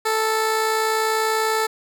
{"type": "tone with amplitude modulation", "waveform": "15% pulse", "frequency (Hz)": 440, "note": "A4", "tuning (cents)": 0, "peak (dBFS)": -11, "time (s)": [0.05, 1.67], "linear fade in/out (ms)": 10, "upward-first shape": "sine", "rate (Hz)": 60.1, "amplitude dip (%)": 30, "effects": []}